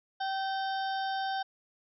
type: harmonic tone with a mistuned harmonic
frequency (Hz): 774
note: G5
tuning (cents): -22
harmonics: 1 / 2 / 4 / 5 / 6 / 7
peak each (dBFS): -31 / -38 / -45 / -44 / -48 / -49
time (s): 0.2-1.43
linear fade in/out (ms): 10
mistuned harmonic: 5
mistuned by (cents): -99
effects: none